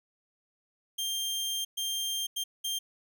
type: tone bursts at uneven times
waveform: sawtooth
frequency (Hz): 3184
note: G7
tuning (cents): +26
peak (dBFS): -27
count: 4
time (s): 0.98-1.65 / 1.77-2.27 / 2.36-2.44 / 2.64-2.79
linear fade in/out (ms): 10
effects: none